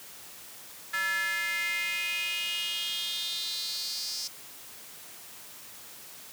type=tone with high-pass filter sweep; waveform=square; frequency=190.9 Hz; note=G3; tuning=46 cents flat; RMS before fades=-32 dBFS; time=0.93-4.28 s; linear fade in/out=10 ms; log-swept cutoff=1600 to 5200 Hz; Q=5.6; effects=white hiss -47 dBFS RMS until 6.32 s + high-pass 80 Hz 12 dB/octave